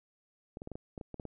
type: clicks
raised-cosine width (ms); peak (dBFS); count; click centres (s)
2; -28; 10; 0.571 / 0.619 / 0.674 / 0.717 / 0.755 / 0.978 / 1.012 / 1.143 / 1.198 / 1.253
effects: none